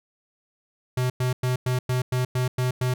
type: tone bursts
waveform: square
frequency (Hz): 126.5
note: B2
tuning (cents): +42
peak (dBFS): -22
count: 9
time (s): 0.97-2.94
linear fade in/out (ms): 5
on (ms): 130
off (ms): 100
effects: none